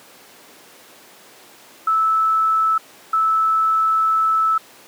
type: tone pair in turn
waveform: sine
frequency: 1310 / 1310 Hz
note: E6 / E6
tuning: -11 / -11 cents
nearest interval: unison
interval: 0 cents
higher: neither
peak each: -14 / -14 dBFS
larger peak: neither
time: 1.87-2.78 / 3.13-4.58 s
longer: second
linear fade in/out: 5 ms
effects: pink hiss -45 dBFS RMS until 4.87 s + high-pass 300 Hz 12 dB/octave

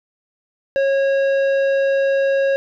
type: tone with tanh clipping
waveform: sine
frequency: 547 Hz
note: C#5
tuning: 23 cents flat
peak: -16 dBFS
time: 0.76-2.56 s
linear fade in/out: 0 ms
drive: 11 dB
effects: none

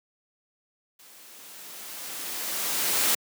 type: noise with level ramp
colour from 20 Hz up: white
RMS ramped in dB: -52 to -22 dBFS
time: 0.99-3.15 s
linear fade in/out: 5 ms
effects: high-pass 200 Hz 12 dB/octave

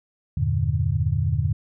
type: chord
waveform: sine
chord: E half-diminished seventh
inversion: none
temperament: equal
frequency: 82.41 / 98 / 116.54 / 146.83 Hz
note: E2 / G2 / Bb2 / D3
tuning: 0 / 0 / 0 / 0 cents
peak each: -25 dBFS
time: 0.37-1.53 s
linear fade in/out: 5 ms
effects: none

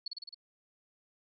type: tone with echo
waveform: sine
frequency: 4398 Hz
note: C#8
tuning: 14 cents flat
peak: -34 dBFS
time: 0.06-0.08 s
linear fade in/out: 5 ms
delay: 53 ms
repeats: 5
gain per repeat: -2 dB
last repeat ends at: 0.345 s
effects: none

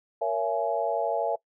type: chord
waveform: sine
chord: A# half-diminished seventh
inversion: none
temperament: just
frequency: 466.2 / 559.4 / 671.3 / 839.1 Hz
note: A#4 / C#5 / E5 / G#5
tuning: 0 / +16 / +31 / +18 cents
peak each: -31 / -30 / -28 / -31 dBFS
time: 0.21-1.36 s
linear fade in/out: 10 ms
effects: noise-tail reverb RT60 0.1 s tail -21 dB re dry

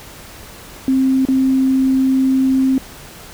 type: tone with dropouts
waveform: sine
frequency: 263.9 Hz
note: C4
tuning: 15 cents sharp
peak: -11 dBFS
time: 0.88-2.78 s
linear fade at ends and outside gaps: 1 ms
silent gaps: 1.252-1.286 s
effects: pink hiss -37 dBFS RMS until 3.33 s

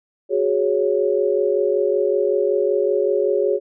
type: chord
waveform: sine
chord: F# suspended second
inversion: none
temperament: equal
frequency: 370 / 415.3 / 554.4 Hz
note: F#4 / G#4 / C#5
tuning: 0 / 0 / 0 cents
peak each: -21 / -19 / -21 dBFS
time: 0.29-3.6 s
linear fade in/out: 50 ms
effects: none

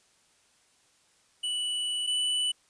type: tone pair in turn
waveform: square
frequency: 2960 / 2977 Hz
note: F#7 / F#7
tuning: 0 / +10 cents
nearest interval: unison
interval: 10 cents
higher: second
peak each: -29 / -26 dBFS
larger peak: second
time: 1.43-2.07 / 2.07-2.52 s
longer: first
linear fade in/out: 10 ms
effects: white hiss -65 dBFS RMS until 2.69 s + resampled to 22050 Hz

